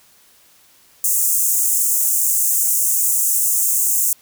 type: high-pass noise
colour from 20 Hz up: pink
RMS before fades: -17 dBFS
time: 1.04-4.13 s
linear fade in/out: 2 ms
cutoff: 6800 Hz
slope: 48 dB/octave
effects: white hiss -52 dBFS RMS until 4.21 s